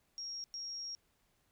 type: tone bursts at uneven times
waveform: sine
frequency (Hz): 5588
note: F8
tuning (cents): 0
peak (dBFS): -40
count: 2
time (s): 0.18-0.44 / 0.54-0.95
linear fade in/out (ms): 0
effects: pink hiss -75 dBFS RMS until 1.51 s